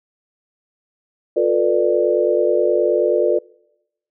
sine chord, B half-diminished seventh, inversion second, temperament just, 355.6 / 444.5 / 493.9 / 592.7 Hz, F4 / A4 / B4 / D5, +31 / +18 / 0 / +16 cents, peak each -19 dBFS, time 1.36-3.39 s, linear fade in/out 10 ms, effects noise-tail reverb RT60 0.9 s tail -26 dB re dry

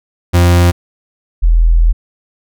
40% pulse / sine tone pair in turn, 87.4 / 41.41 Hz, F2 / E1, +2 / +9 cents, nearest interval octave + minor second, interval 1293 cents, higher first, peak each -5 dBFS, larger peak neither, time 0.33-0.72 / 1.42-1.93 s, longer second, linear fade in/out 20 ms, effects none

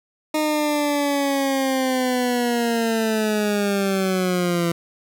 20% pulse linear sweep, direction down, 308.8 to 168.4 Hz, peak -14 dBFS, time 0.34-4.72 s, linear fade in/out 5 ms, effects none

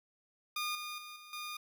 15% pulse tone with level steps, 1217 Hz, D#6, 39 cents flat, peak -28 / -34 / -40 / -45 / -34 dBFS, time 0.56-1.57 s, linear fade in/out 5 ms, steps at 0.75 / 0.98 / 1.16 / 1.33 s, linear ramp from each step 2 ms, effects none

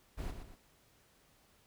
brown noise with echo, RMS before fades -39 dBFS, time 0.17-0.32 s, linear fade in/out 20 ms, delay 120 ms, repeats 2, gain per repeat -7 dB, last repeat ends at 0.56 s, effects pink hiss -68 dBFS RMS until 1.66 s

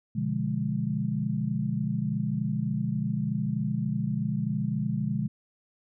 sine chord, B diminished seventh, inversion none, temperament equal, 123.47 / 146.83 / 174.61 / 207.7 Hz, B2 / D3 / F3 / Ab3, 0 / 0 / 0 / 0 cents, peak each -32 / -31 / -33 / -30 dBFS, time 0.15-5.28 s, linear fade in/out 10 ms, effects none

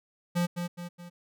square tone with echo, 174.61 Hz, F3, in tune, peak -25 dBFS, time 0.35-0.47 s, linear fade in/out 20 ms, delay 210 ms, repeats 3, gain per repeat -6 dB, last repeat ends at 1.1 s, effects none

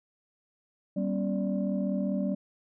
sine tone cluster, 194.3 / 239.2 / 274.5 / 586 Hz, G3 / A#3 / C#4 / D5, -15 / +45 / -17 / -4 cents, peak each -28 / -34 / -33 / -35 dBFS, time 0.96-2.35 s, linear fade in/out 10 ms, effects tanh soft clip ceiling -18 dBFS

